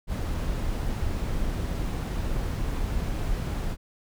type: noise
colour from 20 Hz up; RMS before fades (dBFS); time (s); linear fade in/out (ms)
brown; -28; 0.07-3.77; 50
effects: none